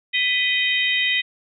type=harmonic tone with a mistuned harmonic; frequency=622.3 Hz; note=D#5; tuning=in tune; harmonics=3 / 4 / 5 / 6; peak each=-22 / -23 / -24 / -25 dBFS; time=0.13-1.22 s; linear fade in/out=20 ms; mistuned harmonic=3; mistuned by=+110 cents; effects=none